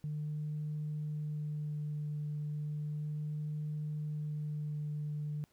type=tone with vibrato; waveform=sine; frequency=150.2 Hz; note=D3; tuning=39 cents sharp; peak=-34 dBFS; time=0.04-5.44 s; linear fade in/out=0 ms; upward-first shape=sine; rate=0.34 Hz; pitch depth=12 cents each way; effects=tanh soft clip ceiling -31 dBFS + pink hiss -72 dBFS RMS until 5.52 s